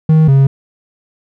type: tone pair in turn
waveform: triangle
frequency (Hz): 157.6 / 136.24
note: D#3 / C#3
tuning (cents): +23 / -30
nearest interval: minor third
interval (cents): 253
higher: first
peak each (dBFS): -3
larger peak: neither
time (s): 0.09-0.28 / 0.28-0.47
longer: neither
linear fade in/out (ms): 5
effects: none